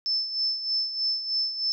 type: tone with tremolo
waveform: sine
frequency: 5274 Hz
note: E8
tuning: in tune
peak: -22 dBFS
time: 0.06-1.72 s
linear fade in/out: 0 ms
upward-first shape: sine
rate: 3.2 Hz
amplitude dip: 65%
effects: none